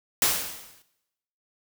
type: noise with exponential decay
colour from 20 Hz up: white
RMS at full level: -19 dBFS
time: 0.22-0.82 s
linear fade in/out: 1 ms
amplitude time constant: 130 ms
effects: noise-tail reverb RT60 0.9 s tail -17 dB re dry